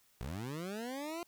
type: linear sweep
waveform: 20% pulse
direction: up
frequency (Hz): 53.6 to 350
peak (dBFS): -34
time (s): 0.21-1.23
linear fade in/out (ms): 0
effects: white hiss -69 dBFS RMS until 1.27 s